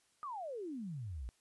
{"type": "exponential sweep", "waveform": "sine", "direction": "down", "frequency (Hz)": [1244.5, 54.3], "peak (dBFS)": -40, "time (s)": [0.23, 1.29], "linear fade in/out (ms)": 0, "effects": ["white hiss -73 dBFS RMS until 1.4 s", "resampled to 24000 Hz"]}